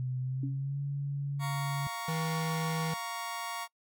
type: tone with pitch glide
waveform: sine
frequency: 127.8 to 140.99 Hz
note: C3 to C#3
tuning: -40 to +30 cents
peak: -31 dBFS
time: 0-1.87 s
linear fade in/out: 0 ms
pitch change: +170 cents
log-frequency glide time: 0.21-0.79 s
type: tone with exponential decay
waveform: sine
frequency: 277.2 Hz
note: C#4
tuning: in tune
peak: -32 dBFS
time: 0.43-0.65 s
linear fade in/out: 5 ms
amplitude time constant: 46 ms
type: chord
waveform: sawtooth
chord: Bb minor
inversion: second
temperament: just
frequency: 699.2 / 932.3 / 1118.8 Hz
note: F5 / Bb5 / Db6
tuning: +2 / 0 / +16 cents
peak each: -39 / -36 / -35 dBFS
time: 1.39-3.68 s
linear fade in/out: 50 ms
type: tone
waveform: square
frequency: 160.8 Hz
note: E3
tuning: 43 cents flat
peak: -32 dBFS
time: 2.08-2.94 s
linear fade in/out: 5 ms
effects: noise-tail reverb RT60 0.1 s tail -23 dB re dry